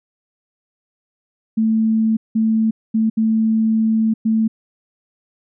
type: tone bursts at uneven times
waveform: sine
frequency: 221.4 Hz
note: A3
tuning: 11 cents sharp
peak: -13 dBFS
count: 5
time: 1.57-2.17 / 2.35-2.71 / 2.94-3.1 / 3.17-4.14 / 4.25-4.48 s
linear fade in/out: 10 ms
effects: none